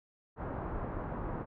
pink low-pass noise, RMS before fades -38 dBFS, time 0.36-1.46 s, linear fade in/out 50 ms, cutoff 1300 Hz, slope 24 dB/octave, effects none

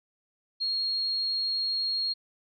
sine tone, 4272 Hz, C8, 35 cents sharp, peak -26 dBFS, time 0.6-2.14 s, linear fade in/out 20 ms, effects none

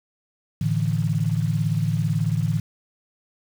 sine chord, A suspended fourth, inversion none, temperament equal, 110 / 146.83 / 164.81 Hz, A2 / D3 / E3, 0 / 0 / 0 cents, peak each -24 dBFS, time 0.61-2.6 s, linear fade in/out 5 ms, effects 7-bit

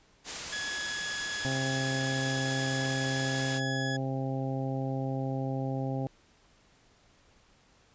white noise, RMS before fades -36 dBFS, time 0.24-3.61 s, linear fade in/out 50 ms
sawtooth tone, 1685 Hz, G#6, 25 cents sharp, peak -30 dBFS, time 0.52-3.97 s, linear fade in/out 10 ms
harmonic tone, 133.3 Hz, C3, 33 cents sharp, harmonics 1 / 2 / 3 / 4 / 5 / 6, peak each -32 / -35 / -42 / -39 / -43 / -41 dBFS, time 1.45-6.07 s, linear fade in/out 0 ms
effects pink hiss -63 dBFS RMS until 7.94 s + resampled to 16000 Hz

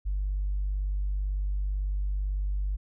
sine tone, 49 Hz, G1, in tune, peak -25 dBFS, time 0.05-2.77 s, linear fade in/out 20 ms, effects tanh soft clip ceiling -22 dBFS

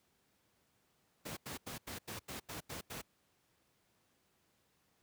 pink noise bursts, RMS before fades -44 dBFS, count 9, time 1.25-3.018 s, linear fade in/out 10 ms, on 120 ms, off 86 ms, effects pink hiss -75 dBFS RMS until 5.02 s + high-pass 80 Hz 12 dB/octave

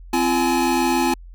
square tone cluster, 259.4 / 340.9 / 845 Hz, C4 / F4 / G#5, -15 / -42 / +30 cents, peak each -22 dBFS, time 0.13-1.14 s, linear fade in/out 5 ms, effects added 43 Hz sine -37 dBFS peak until 1.34 s

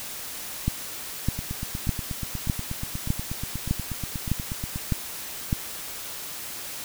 two click trains, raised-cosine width 5 ms, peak -18 / -10 dBFS, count 29 / 9, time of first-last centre 1.39-4.759 / 0.68-5.528 s, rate 8.31 / 1.65 Hz, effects white hiss -36 dBFS RMS until 6.84 s

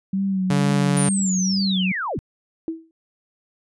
sine tone with vibrato, 190.8 Hz, G3, 47 cents flat, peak -19 dBFS, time 0.13-1.92 s, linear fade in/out 5 ms, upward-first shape sine, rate 2.2 Hz, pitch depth 47 cents each way
sawtooth tone, 142.4 Hz, C#3, 47 cents sharp, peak -15 dBFS, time 0.5-1.09 s, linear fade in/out 5 ms
sine linear sweep, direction down, 9650 to 68.1 Hz, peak -23 dBFS, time 0.97-2.19 s, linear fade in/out 0 ms
sine tone with exponential decay, 325.3 Hz, E4, 23 cents flat, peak -20 dBFS, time 2.68-2.91 s, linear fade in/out 1 ms, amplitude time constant 48 ms
effects resampled to 24000 Hz

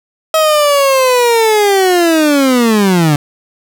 30% pulse linear sweep, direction down, 640 to 142.4 Hz, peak -5 dBFS, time 0.34-3.16 s, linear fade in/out 2 ms, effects none

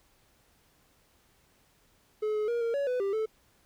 triangle tone with pitch steps, 427.8 / 425.2 / 472.8 / 462.7 / 563 / 499.7 / 394.8 / 437.7 Hz, A4 / G#4 / A#4 / A#4 / C#5 / B4 / G4 / A4, -49 / +41 / +24 / -13 / +27 / +20 / +12 / -9 cents, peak -25 dBFS, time 2.22-3.26 s, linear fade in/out 10 ms, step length 130 ms, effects pink hiss -66 dBFS RMS until 3.65 s

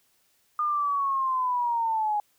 sine linear sweep, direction down, 1219 to 826 Hz, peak -23 dBFS, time 0.59-2.2 s, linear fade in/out 2 ms, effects white hiss -67 dBFS RMS until 2.38 s

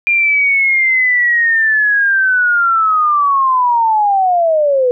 sine linear sweep, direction down, 2402 to 485.2 Hz, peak -9 dBFS, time 0.07-4.91 s, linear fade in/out 0 ms, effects none

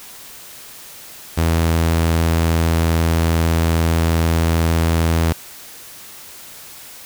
sawtooth tone, 82.4 Hz, E2, in tune, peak -10 dBFS, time 1.37-5.33 s, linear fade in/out 10 ms, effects white hiss -38 dBFS RMS until 7.05 s

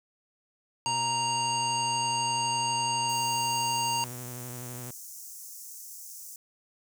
sawtooth tone with vibrato, 123.47 Hz, B2, in tune, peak -35 dBFS, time 0.86-4.91 s, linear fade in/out 5 ms, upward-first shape sine, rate 12 Hz, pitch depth 38 cents each way
harmonic tone, 932.3 Hz, A#5, in tune, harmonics 1 / 3 / 5 / 7 / 9, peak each -28 / -33 / -35 / -36 / -38 dBFS, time 0.86-4.04 s, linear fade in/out 0 ms
pink high-pass noise, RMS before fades -44 dBFS, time 3.09-6.36 s, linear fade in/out 2 ms, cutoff 5800 Hz, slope 48 dB/octave
effects none

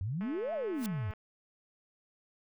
sine exponential two-way sweep, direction up then down, 87.31 to 696 to 87.31 Hz, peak -32 dBFS, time 0.01-1.11 s, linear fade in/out 0 ms, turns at 0.53 s
click train, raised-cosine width 0.5 ms, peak -34 dBFS, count 201, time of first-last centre 0.21-1.136 s, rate 216 Hz
white noise with exponential growth, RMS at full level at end -39 dBFS, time 0.74-0.86 s, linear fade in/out 1 ms, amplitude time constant 25 ms
effects none

